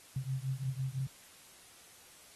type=beating tone pair; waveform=sine; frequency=130 / 135.9 Hz; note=C3 / C#3; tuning=-11 / -34 cents; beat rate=5.9 Hz; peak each=-36 / -37 dBFS; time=0.16-1.07 s; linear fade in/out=5 ms; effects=white hiss -57 dBFS RMS until 2.35 s + AAC 32 kbps